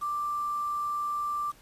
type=tone with quantisation; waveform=sine; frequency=1179 Hz; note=D6; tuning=6 cents sharp; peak=-28 dBFS; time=0.01-1.52 s; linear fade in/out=20 ms; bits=8; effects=pink hiss -57 dBFS RMS until 1.61 s + resampled to 32000 Hz